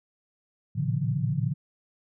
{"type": "tone cluster", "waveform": "sine", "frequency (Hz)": [112.4, 118.2, 138.8, 153, 174.9], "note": ["A2", "A#2", "C#3", "D#3", "F3"], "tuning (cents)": [37, 24, 3, -29, 3], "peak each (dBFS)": [-31, -33, -28, -31, -32], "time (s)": [0.75, 1.54], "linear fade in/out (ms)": 20, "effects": []}